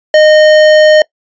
sine tone with hard clipping, 615 Hz, D#5, 20 cents flat, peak -4 dBFS, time 0.14-1.02 s, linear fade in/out 2 ms, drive 14 dB, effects noise-tail reverb RT60 0.1 s tail -23 dB re dry + resampled to 16000 Hz

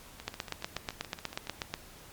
two click trains, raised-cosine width 0.2 ms, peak -24 / -15 dBFS, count 10 / 13, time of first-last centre 0.2-1.471 / 0.28-1.74 s, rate 7.08 / 8.22 Hz, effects pink hiss -52 dBFS RMS until 2.12 s + MP3 96 kbps

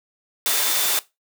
sine tone in noise, 3557 Hz, A7, 18 cents sharp, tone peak -30 dBFS, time 0.46-0.99 s, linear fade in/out 0 ms, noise white, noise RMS -21 dBFS, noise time 0.46-0.99 s, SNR -12 dB, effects noise-tail reverb RT60 0.2 s tail -18 dB re dry + high-pass 400 Hz 12 dB/octave

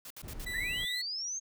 white noise bursts, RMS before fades -46 dBFS, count 4, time 0.05-0.449 s, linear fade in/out 2 ms, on 54 ms, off 61 ms
brown noise, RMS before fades -43 dBFS, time 0.22-0.86 s, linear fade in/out 20 ms
35% pulse tone, 1975.5 Hz, B6, in tune, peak -34 dBFS, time 0.46-1.02 s, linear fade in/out 10 ms
sine linear sweep, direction up, 1648 to 6500 Hz, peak -34 dBFS, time 0.53-1.4 s, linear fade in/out 20 ms
effects none

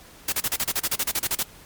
white noise bursts, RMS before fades -24 dBFS, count 15, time 0.28-1.43 s, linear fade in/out 5 ms, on 44 ms, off 35 ms, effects pink hiss -48 dBFS RMS until 1.65 s + MP3 96 kbps

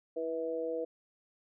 sine tone with amplitude modulation, 488.7 Hz, B4, 18 cents flat, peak -28 dBFS, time 0.16-0.85 s, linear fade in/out 10 ms, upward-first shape sine, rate 160 Hz, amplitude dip 95%, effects none

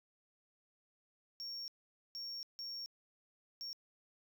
sine tone bursts at uneven times, 5520 Hz, F8, 21 cents flat, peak -39 dBFS, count 4, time 1.4-1.68 / 2.15-2.43 / 2.59-2.86 / 3.61-3.73 s, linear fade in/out 0 ms, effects tanh soft clip ceiling -41 dBFS

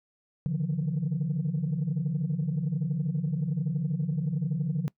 sine tone cluster, 141.8 / 153.6 / 174.8 Hz, C#3 / D#3 / F3, +40 / -22 / +2 cents, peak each -29 dBFS, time 0.46-4.88 s, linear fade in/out 0 ms, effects noise-tail reverb RT60 0.1 s tail -24 dB re dry + tanh soft clip ceiling -21 dBFS

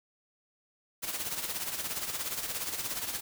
white noise with tremolo, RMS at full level -33 dBFS, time 1.02-3.21 s, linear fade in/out 20 ms, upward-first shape sine, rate 17 Hz, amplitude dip 60%, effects none

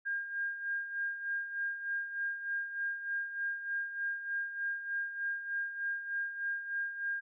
sine tone with tremolo, 1611 Hz, G6, 47 cents sharp, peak -31 dBFS, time 0.05-7.21 s, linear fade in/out 20 ms, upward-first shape sine, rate 3.3 Hz, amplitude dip 65%, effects none

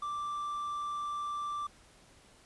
triangle tone with quantisation, 1174.7 Hz, D6, in tune, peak -32 dBFS, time 0.02-1.67 s, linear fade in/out 5 ms, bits 10, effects pink hiss -60 dBFS RMS until 2.45 s + resampled to 24000 Hz

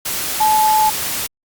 sine tone in noise, 864 Hz, A5, 32 cents flat, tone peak -11 dBFS, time 0.4-0.9 s, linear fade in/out 10 ms, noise white, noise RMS -22 dBFS, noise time 0.05-1.27 s, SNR +8 dB, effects Opus 48 kbps

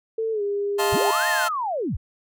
sine tone with pitch glide, 446.6 to 404.8 Hz, A4 to G#4, +26 to -44 cents, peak -22 dBFS, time 0.18-1.11 s, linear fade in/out 5 ms, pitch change -170 cents, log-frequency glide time 0.32-0.42 s
sawtooth chord, F dominant seventh, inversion third, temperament just, 628.6 / 698.5 / 873.1 / 1047.7 Hz, Eb5 / F5 / A5 / C6, +18 / 0 / -14 / +2 cents, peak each -25 / -24 / -22 / -23 dBFS, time 0.78-1.49 s, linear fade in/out 20 ms
sine linear two-way sweep, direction up then down, 36.38 to 1864.7 to 36.38 Hz, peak -23 dBFS, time 0.92-1.97 s, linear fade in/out 10 ms, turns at 1.28 s
effects none

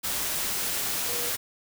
sine tone in noise, 481 Hz, B4, 46 cents flat, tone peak -37 dBFS, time 1.08-1.31 s, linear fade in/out 20 ms, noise white, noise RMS -29 dBFS, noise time 0.03-1.37 s, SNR -11 dB, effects none

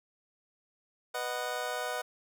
25% pulse chord, B major, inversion none, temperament just, 493.9 / 617.4 / 740.8 Hz, B4 / D#5 / F#5, 0 / -14 / +2 cents, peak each -34 dBFS, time 1.14-2.02 s, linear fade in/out 10 ms, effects none

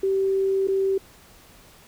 sine tone with dropouts, 387 Hz, G4, 22 cents flat, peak -19 dBFS, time 0.03-0.98 s, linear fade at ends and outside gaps 5 ms, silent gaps 0.674-0.683 s, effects pink hiss -51 dBFS RMS until 1.87 s

